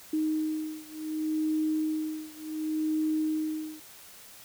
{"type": "beating tone pair", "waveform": "sine", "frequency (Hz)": [311.1, 311.78], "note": ["D#4", "D#4"], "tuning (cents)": [0, 4], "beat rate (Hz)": 0.68, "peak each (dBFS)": [-30, -31], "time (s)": [0.13, 3.8], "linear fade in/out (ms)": 5, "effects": ["white hiss -50 dBFS RMS until 4.44 s"]}